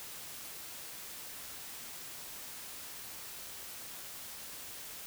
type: silence
effects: white hiss -46 dBFS RMS until 5.06 s